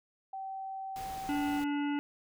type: tone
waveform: sine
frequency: 771 Hz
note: G5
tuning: 29 cents flat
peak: -37 dBFS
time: 0.33-1.6 s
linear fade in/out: 5 ms
type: noise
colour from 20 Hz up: pink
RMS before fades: -47 dBFS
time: 0.96-1.64 s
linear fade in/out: 0 ms
type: harmonic tone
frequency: 289 Hz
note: D4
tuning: 28 cents flat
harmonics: 1 / 3 / 5 / 7 / 9 / 10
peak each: -30 / -40 / -44 / -47 / -49 / -50 dBFS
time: 1.29-1.99 s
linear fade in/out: 0 ms
effects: none